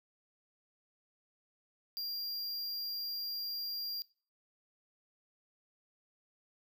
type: tone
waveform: square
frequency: 4774 Hz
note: D8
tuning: 28 cents sharp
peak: -37 dBFS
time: 1.97-4.02 s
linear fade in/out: 0 ms
effects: noise-tail reverb RT60 0.4 s tail -21 dB re dry